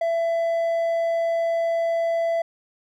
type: tone with hard clipping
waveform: sine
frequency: 668 Hz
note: E5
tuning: 23 cents sharp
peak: -21 dBFS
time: 0.01-2.42 s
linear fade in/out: 5 ms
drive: 3 dB
effects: none